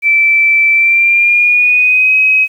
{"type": "tone with pitch glide", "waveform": "sine", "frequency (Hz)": [2327, 2538], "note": ["D7", "D#7"], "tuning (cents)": [-17, 34], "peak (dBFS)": -6, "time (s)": [0.02, 2.48], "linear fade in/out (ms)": 50, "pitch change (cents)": 151, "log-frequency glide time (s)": [0.72, 2.16], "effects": ["7-bit"]}